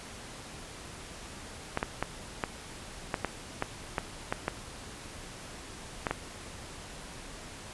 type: clicks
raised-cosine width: 0.5 ms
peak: -13 dBFS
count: 12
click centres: 1.774 / 1.829 / 2.026 / 2.438 / 3.142 / 3.247 / 3.624 / 3.982 / 4.325 / 4.481 / 6.068 / 6.11 s
effects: pink hiss -45 dBFS RMS until 7.73 s + resampled to 24000 Hz